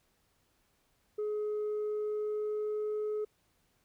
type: tone with pitch glide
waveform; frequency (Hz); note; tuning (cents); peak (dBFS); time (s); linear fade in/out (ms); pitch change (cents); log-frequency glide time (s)
sine; 422 to 424.7; G#4 to G#4; +28 to +39; -29; 1.18-3.25; 10; +11; 1.58-2.96
effects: tanh soft clip ceiling -30 dBFS + pink hiss -73 dBFS RMS until 3.84 s